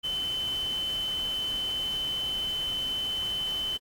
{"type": "tone in noise", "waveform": "sine", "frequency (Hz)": 3049, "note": "G7", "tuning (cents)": -49, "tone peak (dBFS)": -28, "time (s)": [0.03, 3.78], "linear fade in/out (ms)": 20, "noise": "pink", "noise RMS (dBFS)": -43, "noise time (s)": [0.03, 3.78], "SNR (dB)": 12, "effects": ["AAC 64 kbps"]}